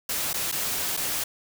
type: noise with dropouts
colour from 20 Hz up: white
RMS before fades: -28 dBFS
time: 0.09-1.24 s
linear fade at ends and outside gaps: 5 ms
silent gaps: 0.332-0.34 / 0.516-0.523 / 0.968-0.972 s
effects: none